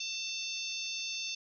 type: harmonic tone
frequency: 893 Hz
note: A5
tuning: 25 cents sharp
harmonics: 3 / 4 / 5 / 6 / 7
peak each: -40 / -41 / -42 / -43 / -43 dBFS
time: 0-1.35 s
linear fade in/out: 5 ms
effects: none